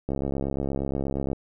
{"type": "click train", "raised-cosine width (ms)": 2, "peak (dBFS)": -15, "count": 86, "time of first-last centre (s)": [0.09, 1.331], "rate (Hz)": 68.5, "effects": []}